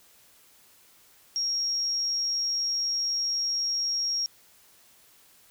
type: tone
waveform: sine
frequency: 5588 Hz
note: F8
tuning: in tune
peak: -25 dBFS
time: 1.36-4.26 s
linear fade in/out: 0 ms
effects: white hiss -58 dBFS RMS until 5.5 s